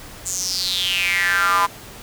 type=tone with high-pass filter sweep; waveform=square; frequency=92.3 Hz; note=F#2; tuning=4 cents flat; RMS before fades=-20 dBFS; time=0.25-1.67 s; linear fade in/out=20 ms; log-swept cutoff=7500 to 1000 Hz; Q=7; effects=pink hiss -39 dBFS RMS until 2.02 s